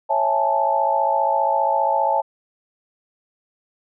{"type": "chord", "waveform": "sine", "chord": "A major seventh", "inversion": "first", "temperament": "just", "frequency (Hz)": [550, 660, 825, 880], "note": ["C#5", "E5", "G#5", "A5"], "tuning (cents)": [-14, 2, -12, 0], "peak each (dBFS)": [-24, -24, -23, -19], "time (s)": [0.09, 2.22], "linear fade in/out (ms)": 20, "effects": []}